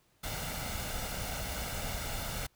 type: noise with comb filter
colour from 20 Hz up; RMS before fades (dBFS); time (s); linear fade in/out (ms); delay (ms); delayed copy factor
pink; -37; 0.23-2.47; 10; 1.4; +0.55
effects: pink hiss -70 dBFS RMS until 2.55 s